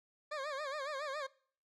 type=tone with vibrato; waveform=20% pulse; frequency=572 Hz; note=D5; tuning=46 cents flat; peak=-33 dBFS; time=0.31-1.27 s; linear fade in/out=10 ms; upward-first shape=sine; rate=7.2 Hz; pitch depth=130 cents each way; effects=noise-tail reverb RT60 0.5 s tail -22 dB re dry + low-pass 5000 Hz 12 dB/octave

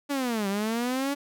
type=linear two-way sweep; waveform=sawtooth; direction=down then up; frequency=290.6 to 193 to 286.7 Hz; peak=-22 dBFS; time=0.09-1.15 s; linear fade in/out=20 ms; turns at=0.48 s; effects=none

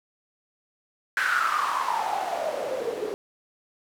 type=noise with band-pass filter sweep; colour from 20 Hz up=white; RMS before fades=-27 dBFS; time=1.17-3.14 s; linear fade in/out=0 ms; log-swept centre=1600 to 390 Hz; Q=9.3; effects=none

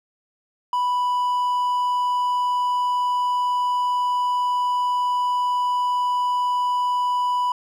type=tone; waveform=triangle; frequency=987.8 Hz; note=B5; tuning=in tune; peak=-17 dBFS; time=0.73-7.52 s; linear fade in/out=2 ms; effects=none

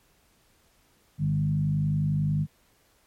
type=tone with frequency modulation; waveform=sine; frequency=150.9 Hz; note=D3; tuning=47 cents sharp; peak=-22 dBFS; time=1.18-2.47 s; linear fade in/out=50 ms; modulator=51.1 Hz; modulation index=0.77; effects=pink hiss -64 dBFS RMS until 3.06 s + MP3 64 kbps

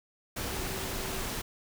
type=tone in noise; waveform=sine; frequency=381.8 Hz; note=G4; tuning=46 cents flat; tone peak=-43 dBFS; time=0.52-1.26 s; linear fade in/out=10 ms; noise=pink; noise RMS=-35 dBFS; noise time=0.36-1.42 s; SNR=-11 dB; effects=none

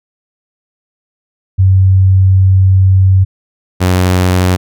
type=tone pair in turn; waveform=sine / sawtooth; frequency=94.9 / 91.34 Hz; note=F#2 / F#2; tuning=+44 / -22 cents; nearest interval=minor second; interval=66 cents; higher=first; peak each=-4 dBFS; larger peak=neither; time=1.58-3.25 / 3.8-4.57 s; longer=first; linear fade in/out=20 ms; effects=none

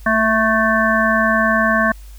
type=harmonic tone with a mistuned harmonic; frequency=220 Hz; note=A3; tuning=in tune; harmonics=1 / 3 / 5 / 7 / 8; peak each=-19 / -19 / -19 / -19 / -19 dBFS; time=0.06-1.92 s; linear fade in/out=5 ms; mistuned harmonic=1; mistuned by=+20 cents; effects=added 50 Hz sine -34 dBFS peak until 2.18 s + white hiss -49 dBFS RMS until 2.18 s

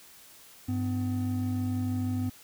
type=tone pair together; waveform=triangle; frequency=99.8 / 252.9 Hz; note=G2 / B3; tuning=+32 / +41 cents; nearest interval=octave + major third; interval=1609 cents; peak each=-28 dBFS; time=0.68-2.3 s; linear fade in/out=10 ms; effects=white hiss -53 dBFS RMS until 2.43 s

